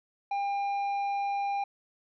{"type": "tone with tanh clipping", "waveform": "sine", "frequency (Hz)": 801, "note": "G5", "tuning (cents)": 37, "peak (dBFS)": -29, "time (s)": [0.31, 1.64], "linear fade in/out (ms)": 5, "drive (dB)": 7, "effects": []}